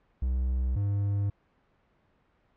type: tone pair in turn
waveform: triangle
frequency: 63.5 / 100.8 Hz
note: B1 / G2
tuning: +49 / +49 cents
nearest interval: minor sixth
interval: 800 cents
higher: second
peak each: -23 dBFS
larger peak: neither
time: 0.22-0.76 / 0.76-1.3 s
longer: neither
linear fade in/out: 5 ms
effects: pink hiss -68 dBFS RMS until 2.56 s + low-pass 2000 Hz 12 dB/octave